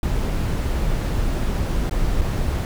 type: noise with dropouts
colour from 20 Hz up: brown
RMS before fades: -21 dBFS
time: 0.03-2.65 s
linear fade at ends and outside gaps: 1 ms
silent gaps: 1.896-1.91 / 2.212-2.216 s
effects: none